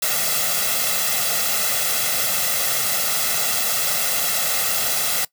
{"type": "noise with comb filter", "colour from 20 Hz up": "white", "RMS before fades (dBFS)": -21, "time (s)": [0.02, 5.25], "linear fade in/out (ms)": 5, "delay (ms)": 1.5, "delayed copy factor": 0.75, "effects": ["noise-tail reverb RT60 0.1 s tail -21 dB re dry", "high-pass 150 Hz 12 dB/octave"]}